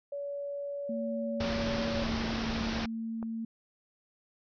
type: tone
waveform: sine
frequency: 568 Hz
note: C#5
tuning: 42 cents sharp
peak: -34 dBFS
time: 0.12-2.04 s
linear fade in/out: 5 ms
type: tone with pitch glide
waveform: sine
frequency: 228.3 to 225.9 Hz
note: A#3 to A3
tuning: -36 to +46 cents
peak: -33 dBFS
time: 0.89-3.45 s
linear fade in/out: 5 ms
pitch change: -18 cents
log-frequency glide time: 1.88-2.31 s
type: low-pass noise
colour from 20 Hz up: pink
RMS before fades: -35 dBFS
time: 1.4-2.86 s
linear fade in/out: 5 ms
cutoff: 5700 Hz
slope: 96 dB/octave
type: click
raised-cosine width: 1 ms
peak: -28 dBFS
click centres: 3.228 s
effects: none